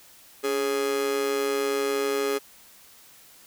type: tone with amplitude modulation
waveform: 45% pulse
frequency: 415.3 Hz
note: G#4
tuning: in tune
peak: -20 dBFS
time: 0.43-2.39 s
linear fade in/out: 20 ms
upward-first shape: sine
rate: 132 Hz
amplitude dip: 80%
effects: white hiss -52 dBFS RMS until 3.46 s